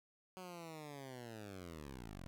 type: linear sweep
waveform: 10% pulse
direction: down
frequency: 187.1 to 39.56 Hz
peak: -40 dBFS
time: 0.37-2.27 s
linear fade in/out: 0 ms
effects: none